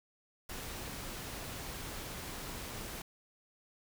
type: noise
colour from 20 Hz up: pink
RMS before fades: -43 dBFS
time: 0.49-3.02 s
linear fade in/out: 5 ms
effects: none

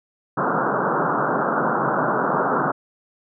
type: band-pass noise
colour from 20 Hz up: white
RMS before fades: -21 dBFS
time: 0.37-2.72 s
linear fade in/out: 10 ms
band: 130 to 1500 Hz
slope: 96 dB/octave
effects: none

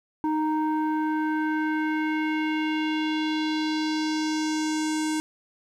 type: tone with low-pass filter sweep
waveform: square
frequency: 310.3 Hz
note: D#4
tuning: 5 cents flat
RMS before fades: -26 dBFS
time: 0.24-5.2 s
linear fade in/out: 0 ms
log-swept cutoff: 860 to 8600 Hz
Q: 2.3
effects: 10-bit

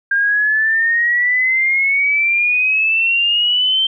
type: exponential sweep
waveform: sine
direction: up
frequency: 1600 to 3131 Hz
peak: -12 dBFS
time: 0.11-3.87 s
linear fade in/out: 5 ms
effects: none

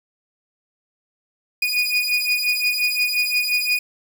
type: beating tone pair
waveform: 30% pulse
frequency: 2463 / 2468.7 Hz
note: D#7 / D#7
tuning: -18 / -14 cents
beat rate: 5.7 Hz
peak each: -19 dBFS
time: 1.62-3.79 s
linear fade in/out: 5 ms
effects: none

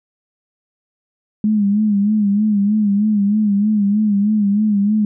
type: tone with vibrato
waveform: sine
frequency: 207.3 Hz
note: G#3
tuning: 3 cents flat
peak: -12 dBFS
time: 1.44-5.05 s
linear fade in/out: 2 ms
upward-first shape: sine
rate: 3.2 Hz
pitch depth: 72 cents each way
effects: none

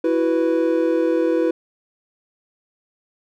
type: chord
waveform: triangle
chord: E suspended second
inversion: none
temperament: equal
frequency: 329.6 / 370 / 493.9 Hz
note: E4 / F#4 / B4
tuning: 0 / 0 / 0 cents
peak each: -17 / -22 / -18 dBFS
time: 0.04-1.51 s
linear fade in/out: 5 ms
effects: none

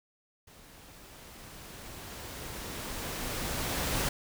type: noise with level ramp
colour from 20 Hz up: pink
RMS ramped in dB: -55 to -30 dBFS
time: 0.47-4.09 s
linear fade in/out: 5 ms
effects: none

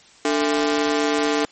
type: ring-modulated tone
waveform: sawtooth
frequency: 370 Hz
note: F#4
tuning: in tune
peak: -11 dBFS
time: 0.25-1.45 s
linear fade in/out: 0 ms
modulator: 76 Hz
effects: white hiss -50 dBFS RMS until 1.51 s + MP3 32 kbps

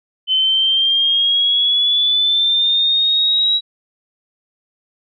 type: exponential sweep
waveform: sine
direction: up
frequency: 3048 to 3876 Hz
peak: -12 dBFS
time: 0.27-3.61 s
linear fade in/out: 50 ms
effects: none

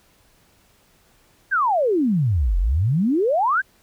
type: exponential two-way sweep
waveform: sine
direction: down then up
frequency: 1664 to 41.2 to 1664 Hz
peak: -16 dBFS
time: 1.51-3.62 s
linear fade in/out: 20 ms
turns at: 2.58 s
effects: pink hiss -58 dBFS RMS until 3.82 s

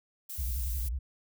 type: noise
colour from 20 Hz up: violet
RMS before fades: -40 dBFS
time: 0.29-0.89 s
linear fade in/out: 10 ms
type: tone with vibrato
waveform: sine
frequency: 61.74 Hz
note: B1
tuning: in tune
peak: -30 dBFS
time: 0.38-0.99 s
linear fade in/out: 10 ms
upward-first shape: triangle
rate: 11 Hz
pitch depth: 300 cents each way
effects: none

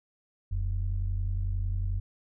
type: tone pair together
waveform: sine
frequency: 41.41 / 92.5 Hz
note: E1 / F#2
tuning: +9 / 0 cents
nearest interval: octave + major second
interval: 1391 cents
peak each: -28 / -29 dBFS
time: 0.51-2 s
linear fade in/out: 10 ms
effects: tanh soft clip ceiling -21 dBFS

